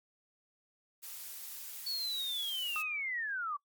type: noise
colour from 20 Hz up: blue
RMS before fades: -45 dBFS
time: 1.02-2.83 s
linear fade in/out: 20 ms
type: linear sweep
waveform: sine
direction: down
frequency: 4467 to 1124 Hz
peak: -34 dBFS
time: 1.86-3.57 s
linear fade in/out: 10 ms
type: tone with exponential decay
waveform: triangle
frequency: 1243 Hz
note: D#6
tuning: 2 cents flat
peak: -33 dBFS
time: 2.76-3.1 s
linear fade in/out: 0 ms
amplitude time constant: 73 ms
effects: noise-tail reverb RT60 0.1 s tail -23 dB re dry + Opus 48 kbps